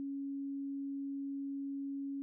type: tone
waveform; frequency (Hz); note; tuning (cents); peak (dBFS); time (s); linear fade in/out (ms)
sine; 277.2; C#4; 0; -37; 0-2.22; 0
effects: none